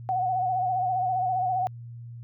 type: tone with vibrato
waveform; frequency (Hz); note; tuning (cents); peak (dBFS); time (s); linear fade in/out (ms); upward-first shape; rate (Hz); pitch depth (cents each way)
sine; 740; F#5; 0; -23; 0.09-1.67; 0; sine; 15; 55
effects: added 118 Hz sine -38 dBFS peak until 2.23 s